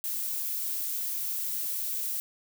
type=noise; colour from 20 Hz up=violet; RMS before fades=-32 dBFS; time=0.04-2.2 s; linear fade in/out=0 ms; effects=none